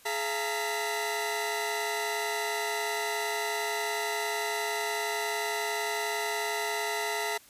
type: tone cluster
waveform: sawtooth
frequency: 421.9 / 683 / 921 / 1998 Hz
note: G#4 / F5 / A#5 / B6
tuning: +27 / -39 / -21 / +20 cents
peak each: -31 / -32 / -31 / -31 dBFS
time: 0.05-7.38 s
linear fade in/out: 10 ms
effects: white hiss -56 dBFS RMS until 7.49 s + resampled to 32000 Hz